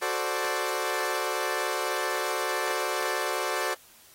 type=chord; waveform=15% pulse; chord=D dominant seventh; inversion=first; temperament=equal; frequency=370 / 440 / 523.3 / 587.3 Hz; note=F#4 / A4 / C5 / D5; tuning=0 / 0 / 0 / 0 cents; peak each=-26 dBFS; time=0.01-3.75 s; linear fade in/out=20 ms; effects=white hiss -55 dBFS RMS until 4.14 s + AAC 48 kbps